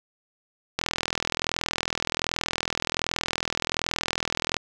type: click train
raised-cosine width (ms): 0.2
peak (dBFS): -7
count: 157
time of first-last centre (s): 0.79-4.567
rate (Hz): 41.3
effects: none